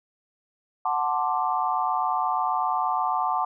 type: chord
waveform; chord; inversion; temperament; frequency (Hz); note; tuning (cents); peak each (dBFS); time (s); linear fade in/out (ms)
sine; D dominant seventh; first; equal; 740 / 880 / 1046.5 / 1174.7; F#5 / A5 / C6 / D6; 0 / 0 / 0 / 0; -27 / -27 / -29 / -28; 0.85-3.45; 5
effects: none